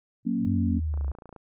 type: tone with exponential growth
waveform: sine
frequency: 116.54 Hz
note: A#2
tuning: in tune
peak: -31 dBFS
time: 0.23-0.45 s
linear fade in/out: 0 ms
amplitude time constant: 47 ms
type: chord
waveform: sine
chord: F# major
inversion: none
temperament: equal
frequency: 185 / 233.1 / 277.2 Hz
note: F#3 / A#3 / C#4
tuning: 0 / 0 / 0 cents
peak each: -30 / -26 / -30 dBFS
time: 0.25-0.8 s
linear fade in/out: 20 ms
type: exponential sweep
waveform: sine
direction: down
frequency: 99.2 to 67.1 Hz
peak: -25 dBFS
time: 0.46-1.12 s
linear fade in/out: 10 ms
type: click train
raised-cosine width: 1 ms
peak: -31 dBFS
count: 13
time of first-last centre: 0.94-1.363 s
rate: 28.4 Hz
effects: none